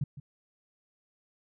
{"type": "tone with echo", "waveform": "sine", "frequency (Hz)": 140.2, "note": "C#3", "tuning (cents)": 20, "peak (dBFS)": -26, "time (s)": [0.01, 0.04], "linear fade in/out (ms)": 5, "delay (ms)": 160, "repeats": 1, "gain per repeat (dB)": -14, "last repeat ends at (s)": 0.2, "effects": []}